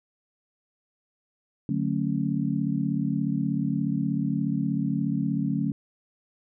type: chord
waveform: sine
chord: D major seventh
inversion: none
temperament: just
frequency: 146.83 / 183.54 / 220.2 / 275.3 Hz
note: D3 / F#3 / A3 / C#4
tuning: 0 / -14 / +2 / -12 cents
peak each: -29 dBFS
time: 1.69-5.72 s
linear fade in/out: 2 ms
effects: none